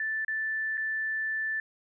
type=tone with dropouts; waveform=sine; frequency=1760 Hz; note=A6; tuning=in tune; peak=-28 dBFS; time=0-1.6 s; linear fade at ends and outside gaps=2 ms; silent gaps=0.248-0.281 / 0.772-0.777 s; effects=none